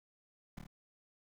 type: noise with echo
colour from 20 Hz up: brown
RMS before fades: -43 dBFS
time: 0.57-0.59 s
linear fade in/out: 5 ms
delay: 26 ms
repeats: 3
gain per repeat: -3 dB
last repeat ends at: 0.668 s
effects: none